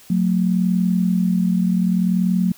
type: tone pair together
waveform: sine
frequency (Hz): 182.3 / 222.9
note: F#3 / A3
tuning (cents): -25 / +23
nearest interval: minor third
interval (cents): 348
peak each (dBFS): -16 / -21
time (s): 0.1-2.52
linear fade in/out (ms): 5
effects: white hiss -47 dBFS RMS until 2.57 s